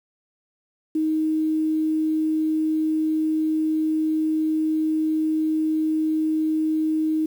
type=tone; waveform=sine; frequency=313.5 Hz; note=D#4; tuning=13 cents sharp; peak=-19 dBFS; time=0.95-7.26 s; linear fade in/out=5 ms; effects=8-bit